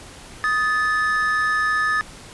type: tone pair together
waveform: triangle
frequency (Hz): 1249.6 / 1742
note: D#6 / A6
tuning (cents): +7 / -18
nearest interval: tritone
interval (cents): 575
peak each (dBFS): -20 / -18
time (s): 0.44-2.01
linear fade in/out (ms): 0
effects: pink hiss -41 dBFS RMS until 2.33 s + resampled to 24000 Hz